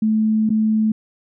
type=tone with dropouts; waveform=sine; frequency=217.6 Hz; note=A3; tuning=19 cents flat; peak=-14 dBFS; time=0.02-0.92 s; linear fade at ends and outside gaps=5 ms; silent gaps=0.493-0.502 s; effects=none